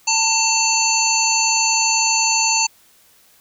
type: harmonic tone with a mistuned harmonic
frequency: 894 Hz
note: A5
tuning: 27 cents sharp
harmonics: 1 / 3 / 5 / 7 / 8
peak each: -21 / -21 / -21 / -21 / -21 dBFS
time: 0.07-2.67 s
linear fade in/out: 10 ms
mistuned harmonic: 8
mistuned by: -20 cents
effects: white hiss -53 dBFS RMS until 3.4 s